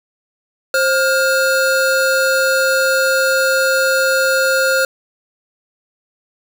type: tone pair together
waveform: square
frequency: 530 / 1414.9 Hz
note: C5 / F6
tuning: +22 / +22 cents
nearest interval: octave + perfect fourth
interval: 1700 cents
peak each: -16 dBFS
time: 0.74-4.85 s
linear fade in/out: 2 ms
effects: 7-bit